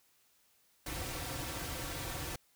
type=noise with comb filter; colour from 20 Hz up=pink; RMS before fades=-40 dBFS; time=0.86-2.36 s; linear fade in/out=5 ms; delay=4.8 ms; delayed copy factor=-0.7; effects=white hiss -70 dBFS RMS until 2.55 s